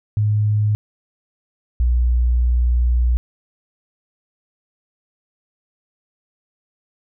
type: tone pair in turn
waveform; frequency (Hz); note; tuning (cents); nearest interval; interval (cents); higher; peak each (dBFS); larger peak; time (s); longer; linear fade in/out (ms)
sine; 105.6 / 60.51; G#2 / B1; +29 / -35; minor seventh; 964; first; -14 / -13; second; 0.17-0.75 / 1.8-3.17; second; 0
effects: none